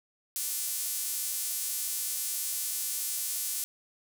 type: tone with high-pass filter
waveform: sawtooth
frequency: 296.4 Hz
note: D4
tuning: 16 cents sharp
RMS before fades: -33 dBFS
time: 0.36-3.64 s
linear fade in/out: 0 ms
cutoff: 8700 Hz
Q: 0.89
effects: none